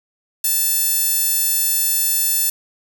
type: tone with high-pass filter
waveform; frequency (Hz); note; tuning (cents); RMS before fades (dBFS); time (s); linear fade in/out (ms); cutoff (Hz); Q
sawtooth; 880; A5; 0; -18; 0.44-2.5; 5; 9800; 0.78
effects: none